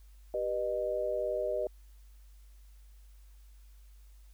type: chord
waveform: sine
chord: G augmented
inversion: none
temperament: just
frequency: 392 / 490 / 612.5 Hz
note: G4 / B4 / D#5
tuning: 0 / -14 / -27 cents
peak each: -37 / -35 / -32 dBFS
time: 0.34-1.67 s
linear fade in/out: 2 ms
effects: added 50 Hz sine -52 dBFS peak until 4.33 s + white hiss -69 dBFS RMS until 4.33 s